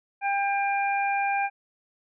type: harmonic tone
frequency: 798 Hz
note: G5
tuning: 31 cents sharp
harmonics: 1 / 2 / 3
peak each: -24 / -32 / -30 dBFS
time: 0.21-1.5 s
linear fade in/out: 50 ms
effects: none